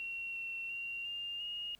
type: tone with pitch steps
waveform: sine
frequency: 2735 / 2718 / 2758 / 2805 / 2856 Hz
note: F7 / F7 / F7 / F7 / F7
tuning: -37 / -48 / -22 / +7 / +38 cents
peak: -38 dBFS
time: 0-1.75 s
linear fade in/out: 0 ms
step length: 350 ms
effects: pink hiss -67 dBFS RMS until 1.79 s